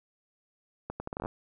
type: accelerating click train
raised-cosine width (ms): 1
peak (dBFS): -21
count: 10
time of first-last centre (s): 0.9-1.259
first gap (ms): 100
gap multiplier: 0.74
effects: none